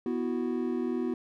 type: chord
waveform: triangle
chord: B suspended fourth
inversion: none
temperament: equal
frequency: 246.9 / 329.6 / 370 Hz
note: B3 / E4 / F#4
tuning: 0 / 0 / 0 cents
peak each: -29 / -32 / -31 dBFS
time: 0.06-1.14 s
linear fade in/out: 2 ms
effects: none